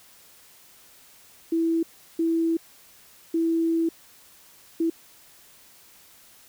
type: tone bursts at uneven times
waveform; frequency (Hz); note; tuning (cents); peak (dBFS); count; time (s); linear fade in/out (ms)
sine; 329.6; E4; 0; -20; 4; 1.52-1.83 / 2.19-2.57 / 3.34-3.89 / 4.8-4.9; 5
effects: white hiss -53 dBFS RMS until 6.48 s